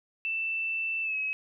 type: tone with pitch glide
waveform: sine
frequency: 2661 to 2560 Hz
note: E7 to D#7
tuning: +16 to +49 cents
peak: -28 dBFS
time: 0.25-1.33 s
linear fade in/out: 0 ms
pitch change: -67 cents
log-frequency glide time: 1.02-1.16 s
effects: none